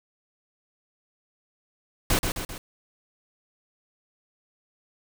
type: noise with echo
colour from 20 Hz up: pink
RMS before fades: -22 dBFS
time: 2.1-2.19 s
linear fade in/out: 2 ms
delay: 130 ms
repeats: 3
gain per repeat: -5 dB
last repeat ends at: 2.58 s
effects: none